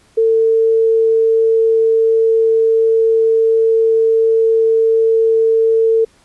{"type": "tone", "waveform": "sine", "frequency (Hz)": 449.3, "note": "A4", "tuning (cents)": 36, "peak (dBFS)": -9, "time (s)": [0.17, 6.05], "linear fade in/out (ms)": 10, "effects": ["pink hiss -52 dBFS RMS until 6.24 s", "resampled to 24000 Hz"]}